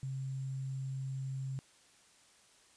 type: tone with sample-and-hold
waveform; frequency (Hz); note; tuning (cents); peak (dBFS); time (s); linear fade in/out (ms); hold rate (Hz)
sine; 133.8; C3; +39; -36; 0.03-1.59; 0; 7350
effects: white hiss -64 dBFS RMS until 2.76 s + resampled to 22050 Hz